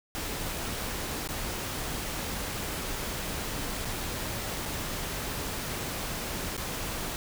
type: noise with dropouts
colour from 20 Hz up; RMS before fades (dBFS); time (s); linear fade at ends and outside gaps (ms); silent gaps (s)
pink; -34; 0.15-7.16; 0; 1.275-1.289 / 3.848-3.853 / 4.655-4.659 / 6.567-6.577
effects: none